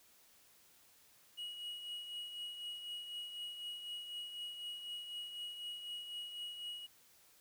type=tone with tremolo; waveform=triangle; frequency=2902 Hz; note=F#7; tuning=34 cents flat; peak=-39 dBFS; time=1.37-6.87 s; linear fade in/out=20 ms; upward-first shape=triangle; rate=4 Hz; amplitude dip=55%; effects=white hiss -66 dBFS RMS until 7.4 s